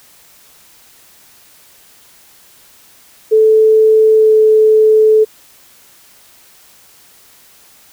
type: tone with pitch glide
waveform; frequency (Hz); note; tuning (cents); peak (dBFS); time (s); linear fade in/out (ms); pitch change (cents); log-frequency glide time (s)
sine; 437.2 to 434.2; A4 to A4; -11 to -23; -5; 3.31-5.25; 20; -12; 4.14-4.34
effects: white hiss -45 dBFS RMS until 7.92 s